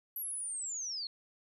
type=linear sweep; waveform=sine; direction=down; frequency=11840 to 4186 Hz; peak=-36 dBFS; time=0.16-1.07 s; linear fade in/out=2 ms; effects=none